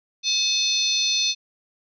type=harmonic tone with a mistuned harmonic; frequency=855 Hz; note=A5; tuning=50 cents flat; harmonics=3 / 4 / 5 / 6 / 7; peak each=-28 / -24 / -24 / -31 / -26 dBFS; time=0.23-1.35 s; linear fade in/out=50 ms; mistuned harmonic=4; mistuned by=+78 cents; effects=none